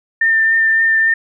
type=tone with vibrato; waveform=sine; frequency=1800 Hz; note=A6; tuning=39 cents sharp; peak=-10 dBFS; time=0.21-1.14 s; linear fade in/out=5 ms; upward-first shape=triangle; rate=3.6 Hz; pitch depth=15 cents each way; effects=none